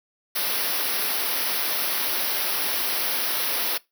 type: band-stop noise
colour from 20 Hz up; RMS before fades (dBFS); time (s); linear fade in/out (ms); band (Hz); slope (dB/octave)
white; -25; 0.35-3.78; 10; 5800 to 10000; 96
effects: noise-tail reverb RT60 0.2 s tail -22 dB re dry + high-pass 300 Hz 12 dB/octave